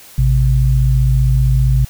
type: tone pair together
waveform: sine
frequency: 54.81 / 130 Hz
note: A1 / C3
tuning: -6 / -11 cents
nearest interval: octave + minor third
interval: 1495 cents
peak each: -12 dBFS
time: 0.18-1.85 s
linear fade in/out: 5 ms
effects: white hiss -40 dBFS RMS until 1.89 s